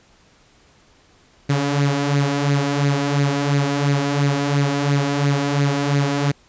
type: tone with flanger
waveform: sawtooth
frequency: 141.9 Hz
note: C#3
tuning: 41 cents sharp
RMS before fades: -19 dBFS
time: 1.49-6.32 s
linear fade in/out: 10 ms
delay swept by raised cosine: 0.45 to 4.15 ms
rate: 2.9 Hz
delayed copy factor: +0.55
effects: pink hiss -54 dBFS RMS until 6.48 s + resampled to 16000 Hz